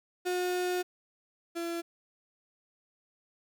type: tone pair in turn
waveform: 35% pulse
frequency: 360.7 / 338.5 Hz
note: F#4 / E4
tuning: -44 / +46 cents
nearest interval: minor second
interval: 110 cents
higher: first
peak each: -27 / -31 dBFS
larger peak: first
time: 0.25-0.83 / 1.55-1.82 s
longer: first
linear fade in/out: 20 ms
effects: none